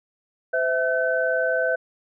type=tone cluster; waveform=sine; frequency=513 / 654 / 1523 Hz; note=C5 / E5 / F#6; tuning=-34 / -14 / +50 cents; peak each=-24 dBFS; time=0.53-1.76 s; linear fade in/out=10 ms; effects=none